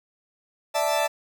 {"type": "chord", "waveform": "40% pulse", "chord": "D suspended second", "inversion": "none", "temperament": "equal", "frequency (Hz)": [587.3, 659.3, 880], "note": ["D5", "E5", "A5"], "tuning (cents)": [0, 0, 0], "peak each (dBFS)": -25, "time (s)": [0.74, 1.08], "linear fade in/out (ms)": 20, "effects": ["9-bit"]}